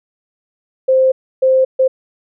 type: tone bursts at uneven times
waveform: sine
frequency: 523 Hz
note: C5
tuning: 1 cent flat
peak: -8 dBFS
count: 3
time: 0.88-1.12 / 1.42-1.65 / 1.79-1.88 s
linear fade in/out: 10 ms
effects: none